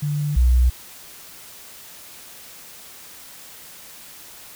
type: tone pair in turn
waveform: sine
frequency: 147.4 / 61.97 Hz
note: D3 / B1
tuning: +7 / +7 cents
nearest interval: octave + minor third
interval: 1500 cents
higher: first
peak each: -20 / -12 dBFS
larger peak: second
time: 0.02-0.36 / 0.36-0.7 s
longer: neither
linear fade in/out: 10 ms
effects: white hiss -42 dBFS RMS until 4.55 s